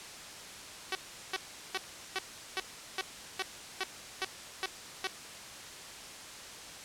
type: tone bursts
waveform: 5% pulse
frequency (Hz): 378.7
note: F#4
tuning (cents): +40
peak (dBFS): -20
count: 11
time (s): 0.92-5.072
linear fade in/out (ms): 2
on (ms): 32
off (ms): 380
effects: white hiss -46 dBFS RMS until 6.84 s + low-pass 8000 Hz 12 dB/octave